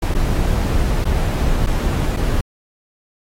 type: noise with dropouts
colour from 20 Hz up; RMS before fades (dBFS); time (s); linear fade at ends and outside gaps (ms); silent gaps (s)
brown; -17; 0.02-2.41; 5; 0.142-0.148 / 1.045-1.052 / 1.664-1.669 / 2.165-2.169
effects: AAC 48 kbps